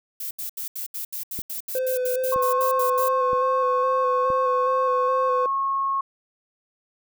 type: noise bursts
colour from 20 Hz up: violet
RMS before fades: -31 dBFS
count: 16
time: 0.2-3.085 s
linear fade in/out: 5 ms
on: 110 ms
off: 75 ms
type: click train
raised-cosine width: 3 ms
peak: -23 dBFS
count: 4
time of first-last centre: 1.39-4.303 s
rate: 1.03 Hz
type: tone with vibrato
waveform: triangle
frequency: 510 Hz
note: C5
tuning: 44 cents flat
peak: -20 dBFS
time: 1.75-5.46 s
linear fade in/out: 2 ms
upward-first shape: square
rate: 2.4 Hz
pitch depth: 20 cents each way
type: tone with pitch glide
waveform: sine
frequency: 1080 to 1090.7 Hz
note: C#6 to C#6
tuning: -45 to -28 cents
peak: -21 dBFS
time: 2.32-6.01 s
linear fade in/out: 5 ms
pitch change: +17 cents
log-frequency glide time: 3.36-3.64 s
effects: none